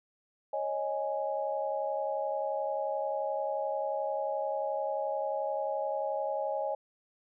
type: chord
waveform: sine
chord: C# suspended second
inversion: none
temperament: equal with one note detuned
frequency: 550.9 / 622.3 / 830.6 Hz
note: C#5 / D#5 / G#5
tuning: -11 / 0 / 0 cents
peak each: -34 / -34 / -35 dBFS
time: 0.53-6.75 s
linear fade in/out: 5 ms
effects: none